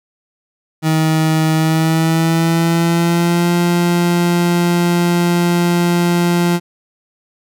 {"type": "tone with pitch glide", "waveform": "30% pulse", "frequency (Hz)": [158.3, 173.63], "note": ["D#3", "F3"], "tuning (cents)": [30, -10], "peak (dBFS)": -9, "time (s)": [0.82, 6.6], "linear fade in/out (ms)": 50, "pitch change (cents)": 160, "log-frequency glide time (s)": [1.54, 3.53], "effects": []}